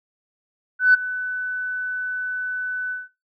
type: tone with ADSR envelope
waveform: sine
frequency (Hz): 1500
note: F#6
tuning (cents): +23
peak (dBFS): -7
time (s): 0.79-3.09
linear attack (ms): 150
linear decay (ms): 15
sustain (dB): -16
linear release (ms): 180
effects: noise-tail reverb RT60 0.2 s tail -18 dB re dry + tanh soft clip ceiling -4 dBFS